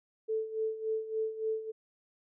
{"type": "tone with tremolo", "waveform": "sine", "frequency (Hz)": 440, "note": "A4", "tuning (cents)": 0, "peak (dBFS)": -28, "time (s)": [0.28, 1.72], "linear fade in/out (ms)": 20, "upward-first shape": "sine", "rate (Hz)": 3.5, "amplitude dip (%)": 75, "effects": []}